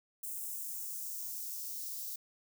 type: noise with high-pass filter sweep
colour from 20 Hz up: violet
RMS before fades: -41 dBFS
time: 0.23-2.16 s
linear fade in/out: 5 ms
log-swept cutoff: 8200 to 4500 Hz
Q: 1.7
effects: none